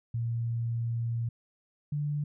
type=tone pair in turn; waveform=sine; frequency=116.54 / 146.83 Hz; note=A#2 / D3; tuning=0 / 0 cents; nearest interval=major third; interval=400 cents; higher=second; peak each=-28 dBFS; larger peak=neither; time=0.14-1.29 / 1.92-2.24 s; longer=first; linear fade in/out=5 ms; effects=none